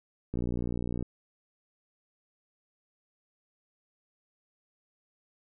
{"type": "click train", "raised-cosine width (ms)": 3, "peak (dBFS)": -20, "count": 42, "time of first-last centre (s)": [0.34, 1.026], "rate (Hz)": 59.8, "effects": []}